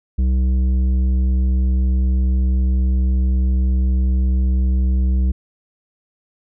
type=tone with tanh clipping; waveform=sine; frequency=63.9 Hz; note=C2; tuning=40 cents flat; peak=-15 dBFS; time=0.18-5.32 s; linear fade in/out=10 ms; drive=9 dB; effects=none